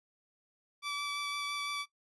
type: tone with vibrato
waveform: 15% pulse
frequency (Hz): 1155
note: D6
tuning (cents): -29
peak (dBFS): -28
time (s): 0.82-1.86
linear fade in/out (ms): 50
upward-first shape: sine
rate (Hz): 5.9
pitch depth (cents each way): 9
effects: noise-tail reverb RT60 0.1 s tail -18 dB re dry + resampled to 22050 Hz